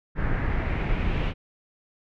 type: noise with low-pass filter sweep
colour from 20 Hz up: brown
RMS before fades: -25 dBFS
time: 0.15-1.34 s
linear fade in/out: 50 ms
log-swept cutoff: 1700 to 2800 Hz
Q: 2.7
effects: none